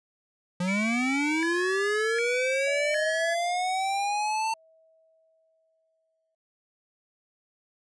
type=linear sweep; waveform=square; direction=up; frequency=174.61 to 899 Hz; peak=-26 dBFS; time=0.6-4.54 s; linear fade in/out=5 ms
type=tone with vibrato; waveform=triangle; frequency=1975.5 Hz; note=B6; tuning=in tune; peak=-27 dBFS; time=0.67-3.35 s; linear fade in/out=20 ms; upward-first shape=square; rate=0.66 Hz; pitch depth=260 cents each way
type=tone with exponential decay; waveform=sine; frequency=645 Hz; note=E5; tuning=38 cents flat; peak=-35 dBFS; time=2.67-6.35 s; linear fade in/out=5 ms; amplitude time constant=800 ms
effects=resampled to 22050 Hz